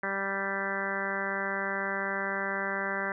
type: harmonic tone with a mistuned harmonic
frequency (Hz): 195.9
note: G3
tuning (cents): -1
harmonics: 1 / 2 / 3 / 4 / 5 / 6 / 7 / 8 / 9 / 10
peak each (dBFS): -40 / -39 / -38 / -41 / -40 / -40 / -40 / -35 / -37 / -38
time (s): 0.03-3.12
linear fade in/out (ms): 2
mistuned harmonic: 10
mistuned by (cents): +20
effects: none